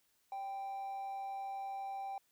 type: tone with amplitude modulation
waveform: triangle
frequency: 784 Hz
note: G5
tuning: in tune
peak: -35 dBFS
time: 0.32-2.18 s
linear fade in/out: 2 ms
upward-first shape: sine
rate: 224 Hz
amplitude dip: 35%
effects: tanh soft clip ceiling -33 dBFS + white hiss -75 dBFS RMS until 2.31 s